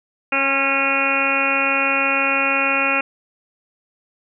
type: harmonic tone with a mistuned harmonic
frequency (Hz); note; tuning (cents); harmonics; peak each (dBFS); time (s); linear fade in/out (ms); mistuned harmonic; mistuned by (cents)
273.8; C#4; -21; 1 / 2 / 3 / 4 / 5 / 6 / 7 / 8 / 9 / 10; -28 / -26 / -28 / -30 / -23 / -30 / -30 / -27 / -20 / -24; 0.32-3.01; 5; 4; -25
effects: none